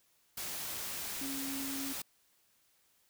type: tone in noise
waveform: sine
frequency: 273.1 Hz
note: C#4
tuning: 26 cents flat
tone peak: -39 dBFS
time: 1.21-1.93 s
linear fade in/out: 5 ms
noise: white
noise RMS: -40 dBFS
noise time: 0.37-2.02 s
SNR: -2 dB
effects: white hiss -71 dBFS RMS until 3.09 s